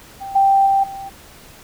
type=tone with level steps; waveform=sine; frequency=784 Hz; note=G5; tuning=in tune; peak=-27 / -10 / -12 / -28 dBFS; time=0.2-1.1 s; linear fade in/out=20 ms; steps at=0.35 / 0.66 / 0.83 s; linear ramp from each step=10 ms; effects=pink hiss -43 dBFS RMS until 1.63 s